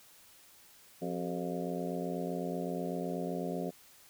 harmonic tone with a mistuned harmonic, 88 Hz, F2, 14 cents sharp, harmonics 2 / 3 / 4 / 5 / 6 / 7 / 8, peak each -38 / -40 / -41 / -42 / -43 / -43 / -44 dBFS, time 1.01-3.71 s, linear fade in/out 20 ms, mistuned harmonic 4, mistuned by +110 cents, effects white hiss -59 dBFS RMS until 4.09 s

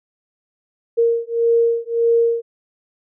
sine beating tone pair, 463.8 / 465.5 Hz, A#4 / A#4, -9 / -2 cents, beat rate 1.7 Hz, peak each -17 dBFS, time 0.97-2.42 s, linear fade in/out 20 ms, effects none

